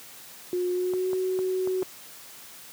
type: tone with pitch glide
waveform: sine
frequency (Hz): 359.2 to 372.5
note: F4 to F#4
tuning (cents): +49 to +12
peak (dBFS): -24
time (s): 0.53-1.83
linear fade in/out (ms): 0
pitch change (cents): +63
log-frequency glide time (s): 0.7-1.1
type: clicks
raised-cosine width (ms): 1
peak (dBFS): -23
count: 5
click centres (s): 0.936 / 1.132 / 1.39 / 1.674 / 1.824
effects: white hiss -46 dBFS RMS until 2.72 s + high-pass 100 Hz 12 dB/octave